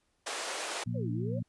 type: band-pass noise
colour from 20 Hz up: pink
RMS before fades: -37 dBFS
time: 0.26-0.84 s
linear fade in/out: 10 ms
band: 430 to 10000 Hz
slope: 24 dB/octave
type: harmonic tone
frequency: 58.8 Hz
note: A#1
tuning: 16 cents sharp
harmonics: 2 / 3 / 4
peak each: -33 / -37 / -39 dBFS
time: 0.86-1.43 s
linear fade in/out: 10 ms
type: exponential two-way sweep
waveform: sine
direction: down then up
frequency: 587.3 to 282.7 to 587.3 Hz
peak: -37 dBFS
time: 0.94-1.4 s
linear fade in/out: 20 ms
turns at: 1.11 s
effects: pink hiss -75 dBFS RMS until 1.48 s + resampled to 24000 Hz